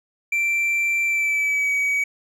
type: tone with pitch glide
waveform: triangle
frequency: 2349 to 2268 Hz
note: D7 to C#7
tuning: 0 to +39 cents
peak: -17 dBFS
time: 0.32-2.04 s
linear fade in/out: 5 ms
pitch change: -61 cents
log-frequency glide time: 1.05-1.72 s
effects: none